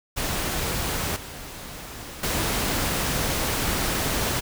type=noise with level steps; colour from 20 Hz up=pink; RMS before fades=-27 / -38 / -25 dBFS; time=0.16-4.41 s; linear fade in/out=20 ms; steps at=1.16 / 2.23 s; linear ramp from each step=5 ms; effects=none